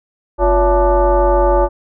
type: tone with frequency modulation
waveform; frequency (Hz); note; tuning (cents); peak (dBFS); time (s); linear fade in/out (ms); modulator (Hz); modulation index
sine; 260.4; C4; -8; -9; 0.38-1.69; 50; 307; 2.3
effects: none